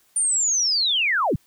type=linear sweep; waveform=sine; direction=down; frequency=9250 to 69.3 Hz; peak=-18 dBFS; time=0.16-1.36 s; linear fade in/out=5 ms; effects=white hiss -61 dBFS RMS until 1.46 s